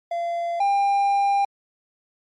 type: tone pair in turn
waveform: triangle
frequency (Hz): 685 / 799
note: F5 / G5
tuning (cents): -34 / +33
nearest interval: minor third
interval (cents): 267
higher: second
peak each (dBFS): -21 / -15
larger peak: second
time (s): 0.11-0.6 / 0.6-1.45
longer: second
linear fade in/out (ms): 5
effects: MP3 48 kbps